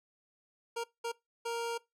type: tone bursts at uneven times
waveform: 25% pulse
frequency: 466.2 Hz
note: A#4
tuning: in tune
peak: -30 dBFS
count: 3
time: 0.76-0.84 / 1.04-1.12 / 1.45-1.78 s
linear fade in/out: 10 ms
effects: noise-tail reverb RT60 0.2 s tail -22 dB re dry + low-pass 11000 Hz 12 dB/octave